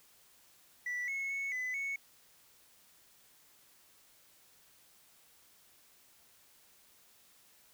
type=tone with pitch steps; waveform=sine; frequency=1964 / 2187 / 2206 / 2009 / 2211 Hz; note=B6 / C#7 / C#7 / B6 / C#7; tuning=-10 / -24 / -9 / +29 / -5 cents; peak=-32 dBFS; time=0.86-1.96 s; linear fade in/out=5 ms; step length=220 ms; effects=tanh soft clip ceiling -33 dBFS + white hiss -64 dBFS RMS until 7.73 s